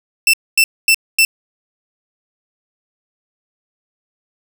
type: tone bursts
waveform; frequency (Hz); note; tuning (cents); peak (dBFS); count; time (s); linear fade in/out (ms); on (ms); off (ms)
sawtooth; 2670; E7; +22; -5; 4; 0.27-1.25; 2; 65; 240
effects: none